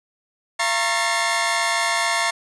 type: tone cluster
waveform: sawtooth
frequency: 682 / 928 / 1094 / 1769 / 2124 Hz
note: F5 / A#5 / C#6 / A6 / C7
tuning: -41 / -8 / -23 / +9 / +25 cents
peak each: -22 dBFS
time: 0.59-2.31 s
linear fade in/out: 10 ms
effects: resampled to 24000 Hz + 8-bit